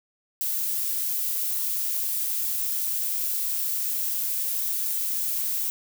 violet noise, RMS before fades -27 dBFS, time 0.41-5.7 s, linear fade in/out 0 ms, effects none

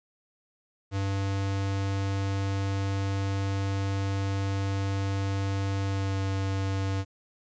square tone with pitch glide, 98 to 96.93 Hz, G2 to G2, 0 to -19 cents, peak -27 dBFS, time 0.91-7.05 s, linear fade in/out 50 ms, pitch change -19 cents, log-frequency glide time 5.84-6.19 s, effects resampled to 16000 Hz + 10-bit

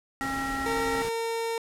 pink noise, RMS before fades -38 dBFS, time 0.21-1.09 s, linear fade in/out 0 ms
harmonic tone, 271 Hz, C#4, 39 cents flat, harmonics 1 / 3 / 5 / 7, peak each -34 / -34 / -34 / -34 dBFS, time 0.21-1.02 s, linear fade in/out 0 ms
30% pulse tone, 457.6 Hz, A#4, 32 cents flat, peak -25 dBFS, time 0.66-1.58 s, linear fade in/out 2 ms
effects low-pass 12000 Hz 12 dB/octave

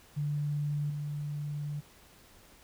sine tone with level steps, 146.83 Hz, D3, in tune, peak -29 / -33 dBFS, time 0.16-1.81 s, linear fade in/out 20 ms, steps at 0.9 s, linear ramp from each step 2 ms, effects pink hiss -58 dBFS RMS until 2.63 s

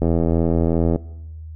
click train, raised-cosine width 2 ms, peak -6 dBFS, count 79, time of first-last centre 0.02-0.96 s, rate 83 Hz, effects noise-tail reverb RT60 0.9 s tail -20 dB re dry + added 79 Hz sine -32 dBFS peak until 1.55 s

